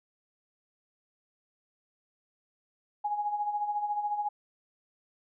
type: tone with tremolo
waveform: sine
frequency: 830.6 Hz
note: G#5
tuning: in tune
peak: -26 dBFS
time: 3.04-4.29 s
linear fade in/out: 10 ms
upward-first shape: sine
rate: 14 Hz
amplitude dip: 60%
effects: none